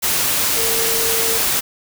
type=tone in noise; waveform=sine; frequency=455 Hz; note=A#4; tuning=42 cents flat; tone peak=-24 dBFS; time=0.56-1.39 s; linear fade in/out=20 ms; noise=white; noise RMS=-18 dBFS; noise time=0.02-1.61 s; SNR=-9 dB; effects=none